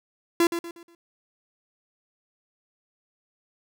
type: tone with echo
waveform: 45% pulse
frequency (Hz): 340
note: F4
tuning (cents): -46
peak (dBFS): -17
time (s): 0.4-0.47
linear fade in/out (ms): 2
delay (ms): 120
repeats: 4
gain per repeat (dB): -9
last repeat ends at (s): 0.95
effects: none